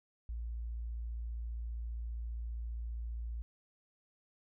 sine tone, 57.5 Hz, A#1, 23 cents flat, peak -37 dBFS, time 0.29-3.42 s, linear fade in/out 0 ms, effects none

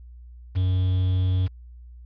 triangle tone with quantisation, 92.5 Hz, F#2, in tune, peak -17 dBFS, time 0.55-1.48 s, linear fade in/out 20 ms, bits 7, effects added 60 Hz sine -41 dBFS peak until 2.05 s + resampled to 11025 Hz

